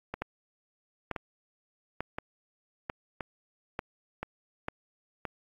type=two click trains; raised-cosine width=0.5 ms; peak=-19 / -17 dBFS; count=6 / 6; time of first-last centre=0.14-5.252 / 0.22-4.684 s; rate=0.978 / 1.12 Hz; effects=AAC 48 kbps